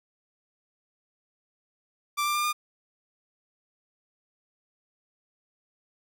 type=tone with pitch steps; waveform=sawtooth; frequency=1174.7 / 1186.3 / 1198 / 1209.8 Hz; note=D6 / D6 / D6 / D#6; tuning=0 / +17 / +34 / -49 cents; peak=-21 dBFS; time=2.17-2.53 s; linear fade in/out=20 ms; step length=90 ms; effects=none